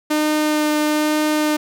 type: tone with vibrato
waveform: sawtooth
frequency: 303.5 Hz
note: D#4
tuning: 43 cents flat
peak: -12 dBFS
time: 0.1-1.57 s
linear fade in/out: 10 ms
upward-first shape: sine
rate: 1.1 Hz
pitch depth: 9 cents each way
effects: none